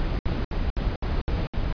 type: noise bursts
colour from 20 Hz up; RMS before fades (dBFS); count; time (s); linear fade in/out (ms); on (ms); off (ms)
brown; -25; 7; 0-1.726; 0; 190; 66
effects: resampled to 11025 Hz